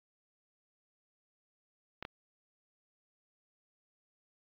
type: clicks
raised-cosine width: 0.3 ms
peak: -23 dBFS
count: 2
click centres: 2.026 / 2.051 s
effects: low-pass 4000 Hz 12 dB/octave + AAC 48 kbps